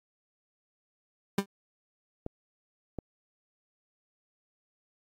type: tone with exponential decay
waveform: 30% pulse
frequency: 198 Hz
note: G3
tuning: 18 cents sharp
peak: -18 dBFS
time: 1.38-1.46 s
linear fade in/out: 5 ms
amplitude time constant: 17 ms
type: clicks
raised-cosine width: 2 ms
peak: -22 / -22 dBFS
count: 2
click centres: 2.264 / 2.987 s
effects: AAC 64 kbps